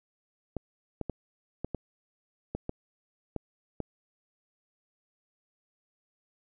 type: clicks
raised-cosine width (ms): 2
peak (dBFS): -19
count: 9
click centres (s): 0.567 / 1.013 / 1.097 / 1.646 / 1.747 / 2.55 / 2.694 / 3.363 / 3.803
effects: none